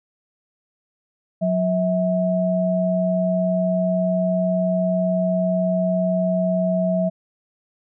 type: tone pair together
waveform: sine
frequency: 181.8 / 647.9 Hz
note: F#3 / E5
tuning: -30 / -30 cents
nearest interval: octave + minor seventh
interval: 2200 cents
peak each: -20 dBFS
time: 1.41-7.1 s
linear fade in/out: 20 ms
effects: none